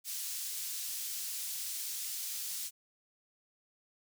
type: high-pass noise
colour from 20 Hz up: pink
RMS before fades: -39 dBFS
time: 0.04-2.71 s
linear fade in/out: 50 ms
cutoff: 5400 Hz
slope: 12 dB/octave
effects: none